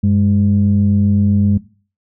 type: tone pair together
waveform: sine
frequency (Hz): 96.32 / 204.1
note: G2 / G#3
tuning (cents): -30 / -30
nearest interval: octave + minor second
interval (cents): 1300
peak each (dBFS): -12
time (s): 0.03-1.58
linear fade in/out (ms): 10
effects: noise-tail reverb RT60 0.4 s tail -19 dB re dry + tanh soft clip ceiling -4 dBFS